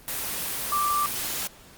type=tone in noise; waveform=sine; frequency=1174.7 Hz; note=D6; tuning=in tune; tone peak=-22 dBFS; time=0.72-1.06 s; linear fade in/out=0 ms; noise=white; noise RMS=-30 dBFS; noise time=0.08-1.47 s; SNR=+5 dB; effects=pink hiss -50 dBFS RMS until 1.77 s + Opus 24 kbps